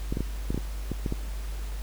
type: clicks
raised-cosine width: 3 ms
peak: -16 dBFS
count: 9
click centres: 0.125 / 0.171 / 0.206 / 0.505 / 0.545 / 0.577 / 0.917 / 1.062 / 1.124 s
effects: added 50 Hz sine -31 dBFS peak until 1.82 s + pink hiss -46 dBFS RMS until 1.82 s